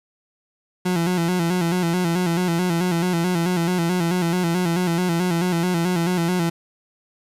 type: tone with vibrato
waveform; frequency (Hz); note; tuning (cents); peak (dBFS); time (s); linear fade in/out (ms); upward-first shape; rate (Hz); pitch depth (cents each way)
30% pulse; 174.61; F3; 0; -16; 0.85-6.5; 10; square; 4.6; 69
effects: resampled to 32000 Hz + 8-bit